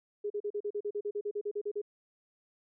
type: tone bursts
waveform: sine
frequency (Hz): 413.4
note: G#4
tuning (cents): -8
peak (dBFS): -31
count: 16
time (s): 0.24-1.817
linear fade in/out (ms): 10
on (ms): 62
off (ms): 39
effects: none